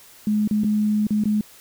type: tone with dropouts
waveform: sine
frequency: 211.3 Hz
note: G#3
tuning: 30 cents sharp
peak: -17 dBFS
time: 0.27-1.41 s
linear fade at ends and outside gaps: 2 ms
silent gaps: 0.476-0.51 / 0.636-0.644 / 1.069-1.106 / 1.238-1.255 s
effects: white hiss -48 dBFS RMS until 1.6 s